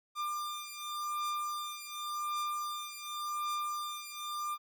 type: beating tone pair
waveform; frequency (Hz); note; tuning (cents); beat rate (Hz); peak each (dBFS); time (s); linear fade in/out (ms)
45% pulse; 1196 / 1196.89; D6 / D6; +31 / +32; 0.89; -38 / -39; 0.15-4.58; 50
effects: none